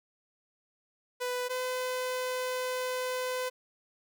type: tone pair in turn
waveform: sawtooth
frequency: 496.9 / 507 Hz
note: B4 / B4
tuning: +11 / +45 cents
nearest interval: unison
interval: 34 cents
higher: second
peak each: -27 dBFS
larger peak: neither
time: 1.2-1.49 / 1.49-3.5 s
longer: second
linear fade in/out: 20 ms
effects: none